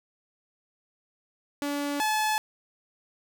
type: tone pair in turn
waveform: sawtooth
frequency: 287.2 / 860.6 Hz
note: D4 / A5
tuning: -39 / -39 cents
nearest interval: octave + perfect fifth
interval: 1900 cents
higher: second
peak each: -24 / -20 dBFS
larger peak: second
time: 1.62-2 / 2-2.38 s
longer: neither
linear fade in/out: 0 ms
effects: none